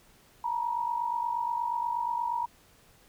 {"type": "tone pair together", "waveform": "sine", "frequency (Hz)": [910.6, 959], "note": ["A#5", "A#5"], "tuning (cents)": [-41, 49], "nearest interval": "minor second", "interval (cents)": 90, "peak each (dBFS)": [-33, -29], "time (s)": [0.44, 2.46], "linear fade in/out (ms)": 5, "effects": ["pink hiss -60 dBFS RMS until 3.08 s"]}